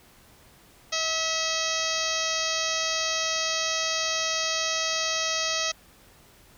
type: harmonic tone with a mistuned harmonic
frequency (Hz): 643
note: E5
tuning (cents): -43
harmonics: 1 / 2 / 3 / 4 / 5 / 6 / 7 / 8 / 9 / 10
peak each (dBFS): -34 / -34 / -34 / -34 / -34 / -34 / -34 / -34 / -34 / -34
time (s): 0.92-5.72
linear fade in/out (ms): 10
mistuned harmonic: 3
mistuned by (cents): +21
effects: pink hiss -55 dBFS RMS until 6.57 s